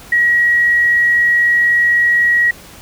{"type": "tone", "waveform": "sine", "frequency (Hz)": 1908, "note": "A#6", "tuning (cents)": 40, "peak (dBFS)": -9, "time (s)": [0.12, 2.51], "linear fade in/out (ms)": 5, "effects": ["pink hiss -38 dBFS RMS until 2.81 s"]}